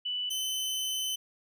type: tone pair in turn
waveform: sine / sawtooth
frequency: 2974 / 3044 Hz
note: F#7 / F#7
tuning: +8 / +48 cents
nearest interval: unison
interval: 40 cents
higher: second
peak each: -30 / -27 dBFS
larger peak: second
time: 0.05-0.3 / 0.3-1.16 s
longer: second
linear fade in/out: 10 ms
effects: none